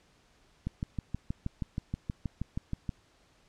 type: click train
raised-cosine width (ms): 5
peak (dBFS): -20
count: 15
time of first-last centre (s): 0.67-2.892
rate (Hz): 6.3
effects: pink hiss -65 dBFS RMS until 3.48 s + low-pass 7000 Hz 12 dB/octave

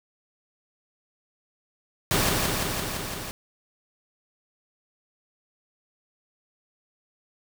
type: noise with echo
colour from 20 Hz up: pink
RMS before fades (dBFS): -23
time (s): 2.11-2.29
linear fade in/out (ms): 0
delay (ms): 170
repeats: 6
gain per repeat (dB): -2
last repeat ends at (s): 3.31
effects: none

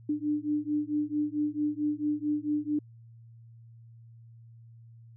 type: beating tone pair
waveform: sine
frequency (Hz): 295.8 / 300.3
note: D4 / D4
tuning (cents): +13 / +39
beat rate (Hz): 4.5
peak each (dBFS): -30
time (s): 0.09-2.79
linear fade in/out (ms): 5
effects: added 115 Hz sine -49 dBFS peak until 5.16 s

